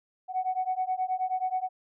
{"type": "beating tone pair", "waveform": "sine", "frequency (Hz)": [740, 749.4], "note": ["F#5", "F#5"], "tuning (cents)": [0, 22], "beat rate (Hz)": 9.4, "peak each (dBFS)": -29, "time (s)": [0.28, 1.69], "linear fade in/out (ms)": 50, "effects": ["tanh soft clip ceiling -20 dBFS"]}